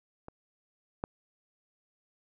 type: clicks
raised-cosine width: 1 ms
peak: -29 / -18 dBFS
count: 2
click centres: 0.284 / 1.039 s
effects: none